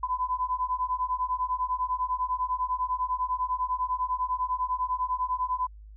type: beating tone pair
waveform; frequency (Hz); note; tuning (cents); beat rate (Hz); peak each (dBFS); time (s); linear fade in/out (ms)
sine; 1002 / 1012; B5 / B5; +25 / +42; 10; -29; 0.03-5.67; 5
effects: added 52 Hz sine -44 dBFS peak until 5.96 s